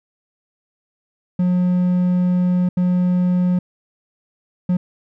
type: tone bursts at uneven times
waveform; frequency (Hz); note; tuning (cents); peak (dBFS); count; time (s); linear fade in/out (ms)
triangle; 180; F#3; -47; -12; 3; 1.39-2.69 / 2.77-3.59 / 4.69-4.77; 5
effects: none